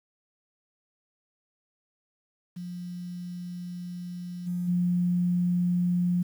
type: tone with level steps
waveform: sine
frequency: 177.2 Hz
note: F3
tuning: 25 cents sharp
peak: -34 / -27 / -22 dBFS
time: 2.56-6.23 s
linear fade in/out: 10 ms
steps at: 4.46 / 4.67 s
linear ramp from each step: 20 ms
effects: 9-bit